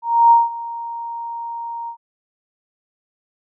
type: tone with ADSR envelope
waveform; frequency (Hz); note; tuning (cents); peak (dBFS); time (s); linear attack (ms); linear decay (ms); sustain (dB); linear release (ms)
sine; 932.3; A#5; 0; -6; 0.02-1.97; 290; 180; -19; 86
effects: none